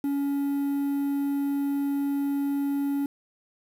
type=tone with quantisation; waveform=triangle; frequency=281.3 Hz; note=C#4; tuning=26 cents sharp; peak=-22 dBFS; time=0.04-3.06 s; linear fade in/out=2 ms; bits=8; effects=none

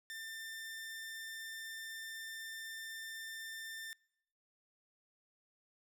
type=tone; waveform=sawtooth; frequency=1792 Hz; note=A6; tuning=31 cents sharp; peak=-40 dBFS; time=0.1-3.93 s; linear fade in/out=0 ms; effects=noise-tail reverb RT60 0.8 s tail -26 dB re dry

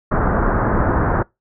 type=low-pass noise; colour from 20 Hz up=pink; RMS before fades=-17 dBFS; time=0.11-1.23 s; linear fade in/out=10 ms; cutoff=1600 Hz; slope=48 dB/octave; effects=noise-tail reverb RT60 0.2 s tail -24 dB re dry

